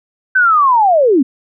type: linear sweep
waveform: sine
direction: down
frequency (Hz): 1550 to 241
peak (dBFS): -7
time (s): 0.35-1.23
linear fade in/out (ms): 10
effects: none